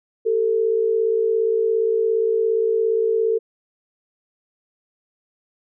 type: tone pair together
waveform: sine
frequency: 392.7 / 450 Hz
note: G4 / A4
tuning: +3 / +39 cents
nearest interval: major second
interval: 236 cents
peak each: -24 / -17 dBFS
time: 0.25-3.39 s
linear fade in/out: 20 ms
effects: none